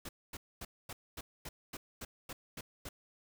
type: noise bursts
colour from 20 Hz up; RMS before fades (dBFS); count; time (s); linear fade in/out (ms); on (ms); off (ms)
pink; -44; 11; 0.05-2.89; 5; 40; 240
effects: none